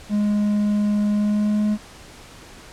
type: tone with pitch glide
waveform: triangle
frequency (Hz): 207.7 to 210.8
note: G#3 to G#3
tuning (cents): 0 to +26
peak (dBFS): -15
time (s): 0.09-1.78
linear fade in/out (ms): 50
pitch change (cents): +26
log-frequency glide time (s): 1.12-1.66
effects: pink hiss -43 dBFS RMS until 2.72 s + low-pass 9000 Hz 12 dB/octave